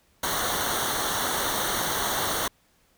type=noise with comb filter; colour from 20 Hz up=pink; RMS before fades=-27 dBFS; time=0.23-2.48 s; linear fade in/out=5 ms; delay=0.4 ms; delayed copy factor=-0.8; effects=pink hiss -64 dBFS RMS until 2.97 s